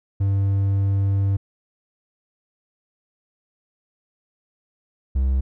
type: tone pair in turn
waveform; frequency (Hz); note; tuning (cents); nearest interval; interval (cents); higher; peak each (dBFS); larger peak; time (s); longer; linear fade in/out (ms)
triangle; 98.4 / 65.8; G2 / C2; +7 / +10; perfect fifth; 697; first; -15; neither; 0.2-1.37 / 5.15-5.41; first; 10
effects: none